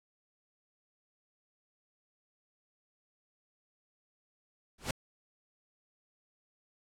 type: noise with exponential growth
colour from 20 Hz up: pink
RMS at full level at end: -27 dBFS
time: 4.78-4.91 s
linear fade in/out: 5 ms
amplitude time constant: 28 ms
effects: low-pass 10000 Hz 12 dB/octave